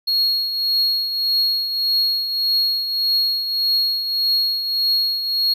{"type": "tone with tremolo", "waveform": "triangle", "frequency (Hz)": 4302, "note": "C8", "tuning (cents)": 47, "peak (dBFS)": -13, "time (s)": [0.07, 5.54], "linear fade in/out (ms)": 10, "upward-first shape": "triangle", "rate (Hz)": 1.7, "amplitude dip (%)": 60, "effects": []}